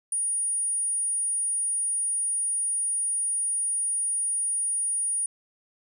sine tone, 9580 Hz, D9, 33 cents sharp, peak -24 dBFS, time 0.12-5.26 s, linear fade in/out 2 ms, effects none

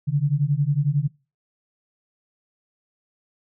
sine beating tone pair, 138.59 / 149.59 Hz, C#3 / D3, 0 / +32 cents, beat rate 11 Hz, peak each -21 dBFS, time 0.07-1.08 s, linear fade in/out 20 ms, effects noise-tail reverb RT60 0.3 s tail -22 dB re dry

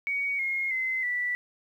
sine tone with pitch steps, 2246 / 2148 / 2055 / 1965.4 Hz, C#7 / C7 / C7 / B6, +22 / +45 / -32 / -9 cents, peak -26 dBFS, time 0.07-1.35 s, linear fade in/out 0 ms, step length 320 ms, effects 10-bit

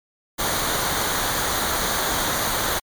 pink noise with comb filter, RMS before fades -23 dBFS, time 0.38-2.8 s, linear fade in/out 20 ms, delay 0.38 ms, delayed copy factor -0.6, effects MP3 96 kbps

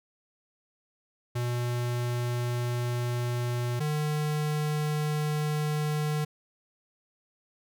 square tone pair in turn, 121.4 / 150.94 Hz, B2 / D3, -29 / +48 cents, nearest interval major third, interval 377 cents, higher second, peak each -28 / -27 dBFS, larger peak second, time 1.35-3.8 / 3.8-6.25 s, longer neither, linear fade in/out 10 ms, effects none

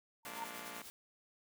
sine tone with exponential growth, 916 Hz, A#5, 31 cents flat, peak -36 dBFS, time 0.23-0.44 s, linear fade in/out 5 ms, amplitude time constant 44 ms
white noise with tremolo, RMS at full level -50 dBFS, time 0.25-0.9 s, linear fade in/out 0 ms, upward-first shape sine, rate 10 Hz, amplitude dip 60%
5% pulse chord, Bb dominant seventh, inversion second, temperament just, 174.81 / 209.8 / 233.1 / 291.4 Hz, F3 / Ab3 / Bb3 / D4, +2 / +18 / 0 / -13 cents, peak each -44 / -42 / -41 / -40 dBFS, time 0.25-0.82 s, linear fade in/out 2 ms
effects none

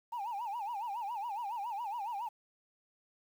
sine tone with vibrato, 875 Hz, A5, 10 cents flat, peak -34 dBFS, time 0.12-2.29 s, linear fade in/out 10 ms, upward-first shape sine, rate 7.2 Hz, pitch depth 190 cents each way, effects tanh soft clip ceiling -32 dBFS + 10-bit

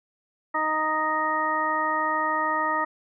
harmonic tone, 311.1 Hz, D#4, in tune, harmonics 1 / 2 / 3 / 4 / 6, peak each -35 / -32 / -27 / -26 / -29 dBFS, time 0.54-2.85 s, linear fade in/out 10 ms, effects none

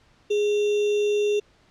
sine tone with sample-and-hold, 415.3 Hz, G#4, in tune, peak -19 dBFS, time 0.3-1.4 s, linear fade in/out 10 ms, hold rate 3150 Hz, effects pink hiss -59 dBFS RMS until 1.7 s + low-pass 5000 Hz 12 dB/octave

